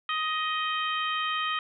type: harmonic tone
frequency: 626 Hz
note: D#5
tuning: 10 cents sharp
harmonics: 2 / 3 / 4 / 5 / 6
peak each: -29 / -34 / -36 / -33 / -42 dBFS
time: 0.09-1.59 s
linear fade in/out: 2 ms
effects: none